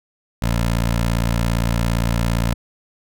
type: tone with notch filter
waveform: 15% pulse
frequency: 57.5 Hz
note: A#1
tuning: 23 cents flat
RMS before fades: -19 dBFS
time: 0.42-2.54 s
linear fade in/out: 5 ms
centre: 370 Hz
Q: 1.4
effects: none